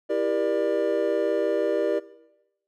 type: chord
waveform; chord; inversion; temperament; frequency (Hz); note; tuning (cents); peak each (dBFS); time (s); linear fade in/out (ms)
triangle; E half-diminished seventh; none; just; 329.6 / 395.6 / 474.7 / 593.3; E4 / G4 / Bb4 / D5; 0 / +16 / +31 / +18; -28 / -26 / -26 / -24; 0.09-2; 20
effects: noise-tail reverb RT60 0.9 s tail -18 dB re dry